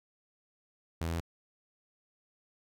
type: tone with pitch steps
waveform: sawtooth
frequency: 82.41 / 83.08 / 83.75 Hz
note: E2 / E2 / E2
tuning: 0 / +14 / +28 cents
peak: -28 dBFS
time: 1.01-1.202 s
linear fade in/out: 0 ms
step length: 64 ms
effects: none